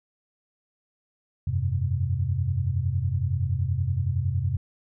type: chord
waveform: sine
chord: F suspended second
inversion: none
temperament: equal with one note detuned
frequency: 87.31 / 98 / 129.53 Hz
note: F2 / G2 / C3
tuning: 0 / 0 / -17 cents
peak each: -27 dBFS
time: 1.47-4.57 s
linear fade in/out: 5 ms
effects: none